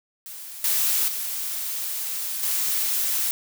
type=noise with level steps; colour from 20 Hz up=blue; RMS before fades=-38 / -22 / -29 / -24 dBFS; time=0.26-3.31 s; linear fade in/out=0 ms; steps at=0.64 / 1.08 / 2.43 s; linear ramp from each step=2 ms; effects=none